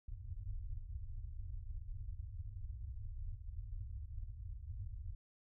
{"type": "low-pass noise", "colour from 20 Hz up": "pink", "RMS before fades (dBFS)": -45, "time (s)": [0.08, 5.15], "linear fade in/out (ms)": 5, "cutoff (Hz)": 110, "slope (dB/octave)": 96, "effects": []}